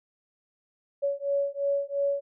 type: beating tone pair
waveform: sine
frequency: 561 / 563.9 Hz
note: C#5 / C#5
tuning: +21 / +30 cents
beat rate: 2.9 Hz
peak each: -28 dBFS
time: 1.02-2.21 s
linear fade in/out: 20 ms
effects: none